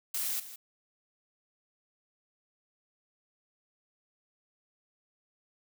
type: noise with echo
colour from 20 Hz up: blue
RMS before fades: -33 dBFS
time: 0.14-0.4 s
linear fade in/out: 5 ms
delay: 160 ms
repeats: 1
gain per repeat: -13 dB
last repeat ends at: 0.56 s
effects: none